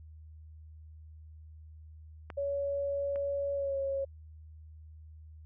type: clicks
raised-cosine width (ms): 0.5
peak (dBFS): -26 / -33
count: 2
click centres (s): 2.302 / 3.159
type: tone with pitch glide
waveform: sine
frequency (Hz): 562 to 547.3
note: C#5 to C#5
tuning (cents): +24 to -22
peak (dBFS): -30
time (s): 2.37-4.05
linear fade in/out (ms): 10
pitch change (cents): -46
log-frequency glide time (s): 3.54-3.77
effects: added 78 Hz sine -48 dBFS peak until 5.45 s